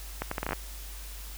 accelerating click train, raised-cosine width 0.5 ms, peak -15 dBFS, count 9, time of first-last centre 0.22-0.531 s, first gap 94 ms, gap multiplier 0.72, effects added 50 Hz sine -40 dBFS peak until 1.37 s + white hiss -46 dBFS RMS until 1.37 s

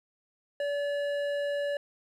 triangle tone with hard clipping, 574 Hz, D5, 40 cents flat, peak -30 dBFS, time 0.6-1.77 s, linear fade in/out 2 ms, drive 14 dB, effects none

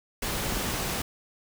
pink noise, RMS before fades -30 dBFS, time 0.22-1.02 s, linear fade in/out 5 ms, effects none

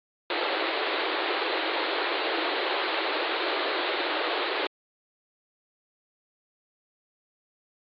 pink band-pass noise, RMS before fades -28 dBFS, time 0.3-4.67 s, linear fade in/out 2 ms, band 310 to 4300 Hz, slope 96 dB/octave, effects AAC 48 kbps

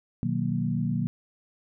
sine chord, B major seventh, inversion none, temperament equal with one note detuned, 123.47 / 154.67 / 185 / 233.1 Hz, B2 / D#3 / F#3 / A#3, 0 / -10 / 0 / 0 cents, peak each -30 dBFS, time 0.23-1.07 s, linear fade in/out 0 ms, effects none

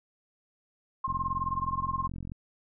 sine tone with tremolo, 1062 Hz, C6, 25 cents sharp, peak -25 dBFS, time 1.04-2.08 s, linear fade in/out 5 ms, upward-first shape sine, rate 19 Hz, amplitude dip 90%
click train, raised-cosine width 5 ms, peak -27 dBFS, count 56, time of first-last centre 1.08-2.319 s, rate 44.4 Hz
effects none

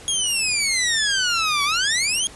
15% pulse exponential two-way sweep, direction down then up, 3322 to 1122 to 3322 Hz, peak -12 dBFS, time 0.08-2.27 s, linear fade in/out 0 ms, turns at 1.64 s, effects pink hiss -42 dBFS RMS until 2.35 s + resampled to 24000 Hz

